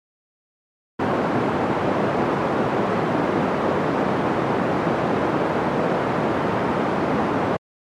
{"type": "band-pass noise", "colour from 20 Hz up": "pink", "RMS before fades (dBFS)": -21, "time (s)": [0.99, 7.57], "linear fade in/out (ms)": 10, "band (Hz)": [180, 1100], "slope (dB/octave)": 12, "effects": ["high-pass 80 Hz 12 dB/octave", "MP3 64 kbps"]}